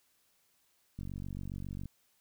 click train, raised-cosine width 5 ms, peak -29 dBFS, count 42, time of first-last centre 0.99-1.857 s, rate 47.3 Hz, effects white hiss -72 dBFS RMS until 2.2 s

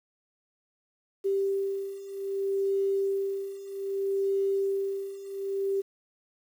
sine beating tone pair, 392 / 392.63 Hz, G4 / G4, 0 / +3 cents, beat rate 0.63 Hz, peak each -31 / -28 dBFS, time 1.24-5.82 s, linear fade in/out 20 ms, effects 9-bit

